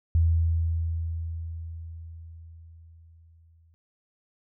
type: tone with exponential decay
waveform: sine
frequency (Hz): 82.4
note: E2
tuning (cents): 0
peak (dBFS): -17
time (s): 0.15-3.74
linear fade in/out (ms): 0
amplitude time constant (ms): 780
effects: none